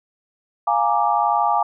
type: chord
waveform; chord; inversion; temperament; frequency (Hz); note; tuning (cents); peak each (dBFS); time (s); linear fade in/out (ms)
sine; Bb dominant seventh; second; equal; 698.5 / 830.6 / 932.3 / 1174.7; F5 / Ab5 / Bb5 / D6; 0 / 0 / 0 / 0; -22 / -19 / -23 / -22; 0.67-1.63; 5
effects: none